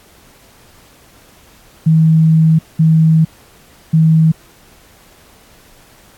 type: tone bursts at uneven times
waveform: sine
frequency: 160 Hz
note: D#3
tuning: 49 cents sharp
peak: -6 dBFS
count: 3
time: 1.86-2.59 / 2.79-3.25 / 3.93-4.32 s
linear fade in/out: 10 ms
effects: pink hiss -46 dBFS RMS until 6.17 s + AAC 64 kbps